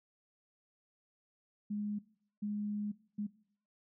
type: tone bursts at uneven times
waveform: sine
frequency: 207.7 Hz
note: G#3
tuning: in tune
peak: -34 dBFS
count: 3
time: 1.7-1.99 / 2.42-2.92 / 3.18-3.27 s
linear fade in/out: 10 ms
effects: noise-tail reverb RT60 0.6 s tail -20 dB re dry